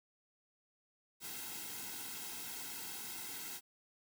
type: noise with comb filter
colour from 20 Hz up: white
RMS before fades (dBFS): -45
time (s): 1.2-3.61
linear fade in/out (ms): 50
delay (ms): 1.7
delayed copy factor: -1
effects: none